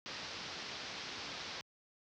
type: low-pass noise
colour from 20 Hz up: white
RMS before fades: -45 dBFS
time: 0.06-1.61 s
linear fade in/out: 0 ms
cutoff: 5500 Hz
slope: 48 dB/octave
effects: high-pass 80 Hz 12 dB/octave